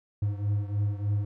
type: beating tone pair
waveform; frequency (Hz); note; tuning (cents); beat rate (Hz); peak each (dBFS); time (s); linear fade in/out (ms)
triangle; 101.7 / 105; G#2 / G#2; -36 / +19; 3.3; -25 / -29; 0.22-1.25; 5
effects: none